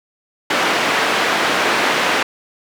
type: band-pass noise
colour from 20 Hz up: white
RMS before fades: -17 dBFS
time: 0.5-2.23 s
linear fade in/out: 5 ms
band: 260 to 2200 Hz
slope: 12 dB/octave
effects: none